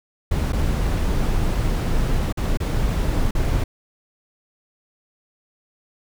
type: noise with dropouts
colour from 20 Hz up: brown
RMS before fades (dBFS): -20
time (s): 0.31-3.64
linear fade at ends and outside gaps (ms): 5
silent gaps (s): 0.523-0.53 / 2.326-2.372 / 2.573-2.601 / 3.31-3.35
effects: none